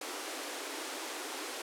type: high-pass noise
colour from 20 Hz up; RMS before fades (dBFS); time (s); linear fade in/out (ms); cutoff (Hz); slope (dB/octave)
pink; -40; 0.01-1.62; 5; 270; 96
effects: low-pass 11000 Hz 12 dB/octave